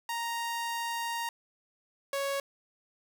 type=tone pair in turn; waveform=sawtooth; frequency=932.3 / 554.7 Hz; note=A#5 / C#5; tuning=0 / +1 cents; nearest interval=major sixth; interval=899 cents; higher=first; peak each=-28 / -26 dBFS; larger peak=second; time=0.09-1.29 / 2.13-2.4 s; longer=first; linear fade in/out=2 ms; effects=none